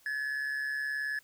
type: tone with amplitude modulation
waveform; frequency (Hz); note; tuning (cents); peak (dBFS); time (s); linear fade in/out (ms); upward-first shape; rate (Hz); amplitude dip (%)
triangle; 1710; A6; -50; -27; 0.06-1.19; 2; sine; 139; 55
effects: white hiss -63 dBFS RMS until 1.23 s